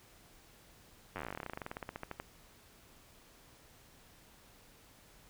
slowing click train, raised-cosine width 0.5 ms, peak -25 dBFS, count 30, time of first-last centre 1.16-2.2 s, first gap 10 ms, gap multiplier 1.08, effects pink hiss -61 dBFS RMS until 5.29 s

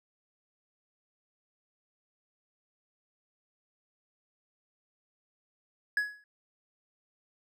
triangle tone with exponential decay, 1680 Hz, G#6, 19 cents sharp, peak -21 dBFS, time 5.97-6.24 s, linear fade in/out 2 ms, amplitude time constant 58 ms, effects none

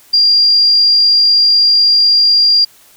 sine tone, 4784 Hz, D8, 31 cents sharp, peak -6 dBFS, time 0.13-2.65 s, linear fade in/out 10 ms, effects white hiss -45 dBFS RMS until 2.96 s

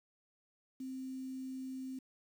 sine tone with quantisation, 261.6 Hz, C4, in tune, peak -40 dBFS, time 0.8-1.99 s, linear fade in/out 5 ms, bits 10, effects none

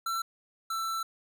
square tone pair in turn, 1345 / 1333.4 Hz, E6 / E6, +34 / +19 cents, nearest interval unison, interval 15 cents, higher first, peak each -30 / -31 dBFS, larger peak first, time 0.06-0.22 / 0.7-1.03 s, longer second, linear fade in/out 5 ms, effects none

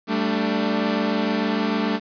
sawtooth chord, G suspended second, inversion none, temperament equal with one note detuned, 196 / 222.6 / 293.7 Hz, G3 / A3 / D4, 0 / +20 / 0 cents, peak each -22 / -19 / -22 dBFS, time 0.07-2 s, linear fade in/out 50 ms, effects resampled to 11025 Hz + 8-bit

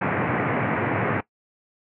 pink band-pass noise, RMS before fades -24 dBFS, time 0.01-1.21 s, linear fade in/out 10 ms, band 100 to 2300 Hz, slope 48 dB/octave, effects noise-tail reverb RT60 0.1 s tail -19 dB re dry

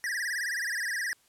square tone with vibrato, 1782 Hz, A6, 22 cents sharp, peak -30 dBFS, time 0.04-1.13 s, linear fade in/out 0 ms, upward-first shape sine, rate 19 Hz, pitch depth 180 cents each way, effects white hiss -65 dBFS RMS until 1.28 s + low-pass 12000 Hz 12 dB/octave

